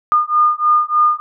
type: beating tone pair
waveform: sine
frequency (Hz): 1215 / 1218.3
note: D#6 / D#6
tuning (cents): -42 / -37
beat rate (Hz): 3.3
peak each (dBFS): -14 / -14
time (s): 0.12-1.2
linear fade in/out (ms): 0
effects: none